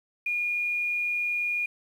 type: tone with quantisation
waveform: sine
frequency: 2433 Hz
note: D#7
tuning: 39 cents flat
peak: -25 dBFS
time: 0.26-1.66 s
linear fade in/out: 5 ms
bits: 9
effects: none